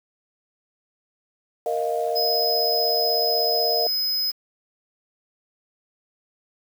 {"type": "chord", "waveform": "sine", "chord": "Bb suspended fourth", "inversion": "none", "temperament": "equal", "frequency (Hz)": [466.2, 622.3, 698.5], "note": ["Bb4", "Eb5", "F5"], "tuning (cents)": [0, 0, 0], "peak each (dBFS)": -26, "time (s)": [1.66, 3.87], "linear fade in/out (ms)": 2}
{"type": "tone", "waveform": "square", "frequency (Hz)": 5060, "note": "D#8", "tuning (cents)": 28, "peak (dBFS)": -22, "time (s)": [2.15, 4.32], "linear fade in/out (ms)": 20}
{"effects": ["7-bit"]}